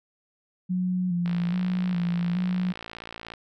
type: tone with vibrato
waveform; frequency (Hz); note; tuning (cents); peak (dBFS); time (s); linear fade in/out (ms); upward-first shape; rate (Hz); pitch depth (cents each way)
sine; 178.3; F3; +36; -23; 0.69-2.73; 20; square; 1.2; 39
type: click train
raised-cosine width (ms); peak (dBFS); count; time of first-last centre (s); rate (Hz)
0.3; -22; 119; 1.26-3.337; 56.8
effects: none